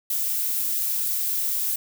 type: noise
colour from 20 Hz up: violet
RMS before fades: -25 dBFS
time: 0.1-1.76 s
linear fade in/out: 5 ms
effects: none